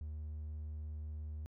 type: tone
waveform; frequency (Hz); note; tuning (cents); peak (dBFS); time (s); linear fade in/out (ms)
triangle; 76.4; D#2; -31; -38; 0.01-1.46; 0
effects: tanh soft clip ceiling -34 dBFS